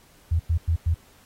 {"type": "tone bursts", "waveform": "sine", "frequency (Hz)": 82.5, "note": "E2", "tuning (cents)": 2, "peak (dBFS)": -18, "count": 4, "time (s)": [0.31, 0.945], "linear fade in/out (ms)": 10, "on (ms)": 86, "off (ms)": 97, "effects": ["pink hiss -56 dBFS RMS until 1.25 s", "AAC 48 kbps"]}